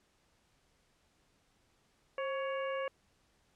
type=harmonic tone with a mistuned harmonic; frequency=559 Hz; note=C#5; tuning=14 cents sharp; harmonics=1 / 2 / 3 / 4 / 5; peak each=-35 / -41 / -45 / -47 / -49 dBFS; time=2.18-2.88 s; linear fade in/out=2 ms; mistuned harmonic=1; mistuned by=-76 cents; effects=pink hiss -72 dBFS RMS until 3.55 s + low-pass 9000 Hz 12 dB/octave